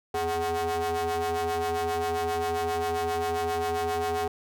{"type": "ring-modulated tone", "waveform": "45% pulse", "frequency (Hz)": 165.5, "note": "E3", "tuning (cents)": 7, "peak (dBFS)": -23, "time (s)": [0.14, 4.28], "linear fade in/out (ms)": 5, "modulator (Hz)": 583, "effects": []}